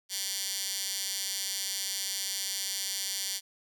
15% pulse tone with high-pass filter, 195 Hz, G3, 9 cents flat, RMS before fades -34 dBFS, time 0.09-3.41 s, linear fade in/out 50 ms, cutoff 4500 Hz, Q 1.3, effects none

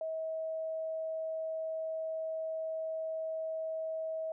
sine tone, 641 Hz, E5, 49 cents flat, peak -34 dBFS, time 0.01-4.32 s, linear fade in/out 2 ms, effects none

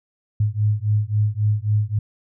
sine beating tone pair, 103.83 / 107.53 Hz, G#2 / A2, 0 / -39 cents, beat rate 3.7 Hz, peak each -20 dBFS, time 0.4-1.99 s, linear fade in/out 5 ms, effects none

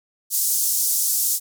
white band-pass noise, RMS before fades -21 dBFS, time 0.3-1.4 s, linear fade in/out 50 ms, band 5600 to 16000 Hz, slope 24 dB/octave, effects none

